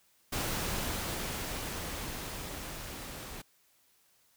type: noise with level ramp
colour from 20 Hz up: pink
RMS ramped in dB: -33 to -44 dBFS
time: 0.32-3.42 s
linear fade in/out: 10 ms
effects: white hiss -68 dBFS RMS until 4.36 s